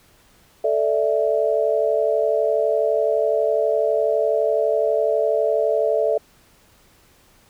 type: chord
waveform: sine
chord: A suspended fourth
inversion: none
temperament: equal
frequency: 440 / 587.3 / 659.3 Hz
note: A4 / D5 / E5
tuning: 0 / 0 / 0 cents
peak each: -21 dBFS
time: 0.64-6.18 s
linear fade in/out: 5 ms
effects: pink hiss -55 dBFS RMS until 7.49 s